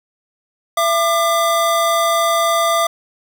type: tone pair together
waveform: square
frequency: 670 / 1197.3 Hz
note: E5 / D6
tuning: +28 / +33 cents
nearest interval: minor seventh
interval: 1005 cents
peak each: -17 dBFS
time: 0.77-2.87 s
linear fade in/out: 5 ms
effects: none